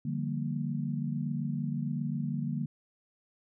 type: chord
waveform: sine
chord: G minor seventh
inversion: second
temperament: equal with one note detuned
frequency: 147.68 / 174.61 / 196 / 233.1 Hz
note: D3 / F3 / G3 / Bb3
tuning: +10 / 0 / 0 / 0 cents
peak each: -33 / -39 / -38 / -35 dBFS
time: 0.05-2.66 s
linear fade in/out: 5 ms
effects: none